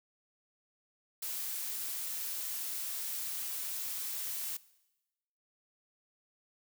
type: noise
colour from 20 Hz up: blue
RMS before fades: -38 dBFS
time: 1.22-4.57 s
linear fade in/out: 5 ms
effects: noise-tail reverb RT60 1.0 s tail -20 dB re dry